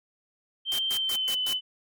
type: tone with pitch glide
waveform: sine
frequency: 3136 to 3019 Hz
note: G7 to F#7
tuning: 0 to +34 cents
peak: -25 dBFS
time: 0.65-1.61 s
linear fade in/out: 50 ms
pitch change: -66 cents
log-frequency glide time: 0.95-1.36 s
type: noise bursts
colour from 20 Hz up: white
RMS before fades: -34 dBFS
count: 5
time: 0.72-1.53 s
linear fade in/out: 0 ms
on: 66 ms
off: 120 ms
effects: MP3 96 kbps

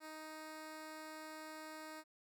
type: tone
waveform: 10% pulse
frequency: 312 Hz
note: D#4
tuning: 5 cents sharp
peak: -40 dBFS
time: 0-2.04 s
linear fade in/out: 50 ms
effects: none

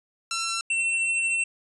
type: tone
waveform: 10% pulse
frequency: 1349 Hz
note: E6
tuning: 40 cents sharp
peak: -18 dBFS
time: 0.31-0.61 s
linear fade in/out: 2 ms
type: tone with tremolo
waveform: square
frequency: 2702 Hz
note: E7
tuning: 42 cents sharp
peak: -22 dBFS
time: 0.7-1.44 s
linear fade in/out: 5 ms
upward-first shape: triangle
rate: 13 Hz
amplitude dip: 25%
effects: resampled to 22050 Hz

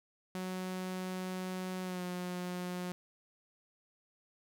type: tone with pitch glide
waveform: sawtooth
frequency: 185 to 179.63 Hz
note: F#3 to F3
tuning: 0 to +49 cents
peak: -33 dBFS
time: 0.35-2.92 s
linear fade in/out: 0 ms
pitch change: -51 cents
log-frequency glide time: 1.83-2.03 s
effects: none

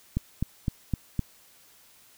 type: click train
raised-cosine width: 5 ms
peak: -13 dBFS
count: 5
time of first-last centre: 0.17-1.193 s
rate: 3.91 Hz
effects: white hiss -57 dBFS RMS until 2.17 s

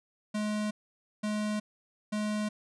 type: tone bursts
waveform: square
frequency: 211.4 Hz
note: G#3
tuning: 31 cents sharp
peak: -30 dBFS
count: 3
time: 0.34-2.49 s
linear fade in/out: 10 ms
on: 370 ms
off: 520 ms
effects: resampled to 24000 Hz

